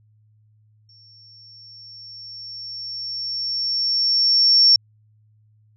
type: tone with exponential growth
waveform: sine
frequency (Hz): 5460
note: F8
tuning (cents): -40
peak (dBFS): -9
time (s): 0.89-4.76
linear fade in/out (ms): 2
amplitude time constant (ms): 840
effects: added 107 Hz sine -54 dBFS peak until 5.76 s